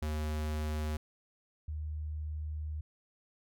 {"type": "tone pair in turn", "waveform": ["square", "sine"], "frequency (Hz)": [76.5, 76.5], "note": ["D#2", "D#2"], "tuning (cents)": [-29, -29], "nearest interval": "unison", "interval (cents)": 0, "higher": "neither", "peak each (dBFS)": [-33, -35], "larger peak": "first", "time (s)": [[0.02, 0.97], [1.68, 2.81]], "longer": "second", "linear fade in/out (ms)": 5, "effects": []}